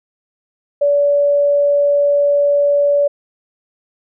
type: tone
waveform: sine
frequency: 574 Hz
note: D5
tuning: 40 cents flat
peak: -10 dBFS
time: 0.81-3.08 s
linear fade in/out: 10 ms
effects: none